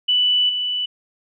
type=tone with level steps; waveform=sine; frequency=2974 Hz; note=F#7; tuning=8 cents sharp; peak=-14 / -20 dBFS; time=0.08-0.86 s; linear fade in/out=10 ms; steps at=0.49 s; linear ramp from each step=5 ms; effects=none